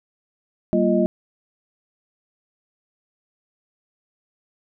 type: tone cluster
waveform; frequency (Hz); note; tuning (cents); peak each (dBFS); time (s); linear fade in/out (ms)
sine; 192.3 / 232.1 / 346.9 / 623; G3 / A#3 / F4 / D#5; -33 / -7 / -12 / +2; -21; 0.73-1.06; 0
effects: none